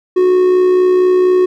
triangle tone with amplitude modulation, 366.7 Hz, F#4, 15 cents flat, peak -4 dBFS, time 0.16-1.46 s, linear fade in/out 10 ms, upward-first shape sine, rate 64.2 Hz, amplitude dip 35%, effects none

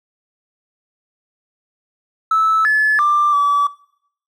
triangle tone with pitch steps, 1308 / 1723 / 1184 / 1150 Hz, E6 / A6 / D6 / D6, -14 / -37 / +14 / -37 cents, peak -8 dBFS, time 2.31-3.67 s, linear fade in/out 5 ms, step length 340 ms, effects noise-tail reverb RT60 0.7 s tail -24 dB re dry + tanh soft clip ceiling -9 dBFS

